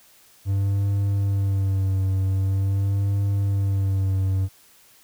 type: tone with vibrato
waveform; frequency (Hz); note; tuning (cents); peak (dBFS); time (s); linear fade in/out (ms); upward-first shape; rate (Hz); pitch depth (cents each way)
triangle; 97.6; G2; -7; -17; 0.45-4.49; 50; sine; 0.45; 40
effects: white hiss -54 dBFS RMS until 5.03 s